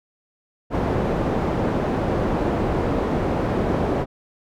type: low-pass noise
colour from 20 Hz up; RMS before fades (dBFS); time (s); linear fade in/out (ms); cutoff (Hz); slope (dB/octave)
white; -22; 0.7-4.06; 50; 520; 12
effects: none